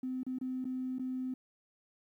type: tone with dropouts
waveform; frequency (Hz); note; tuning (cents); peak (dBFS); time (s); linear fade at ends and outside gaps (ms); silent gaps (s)
triangle; 257; C4; -31; -30; 0.03-1.34; 5; 0.233-0.265 / 0.386-0.412 / 0.644-0.652 / 0.985-0.994
effects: tanh soft clip ceiling -32 dBFS + 12-bit